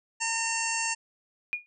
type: harmonic tone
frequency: 909 Hz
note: A#5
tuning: 44 cents flat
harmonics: 1 / 2 / 3 / 5 / 6 / 7 / 8 / 9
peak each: -34 / -35 / -32 / -40 / -40 / -36 / -34 / -38 dBFS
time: 0.2-0.95 s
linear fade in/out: 20 ms
type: tone with exponential decay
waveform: sine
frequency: 2437 Hz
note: D#7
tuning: 37 cents flat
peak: -23 dBFS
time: 1.53-1.66 s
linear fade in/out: 0 ms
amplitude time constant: 27 ms
effects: none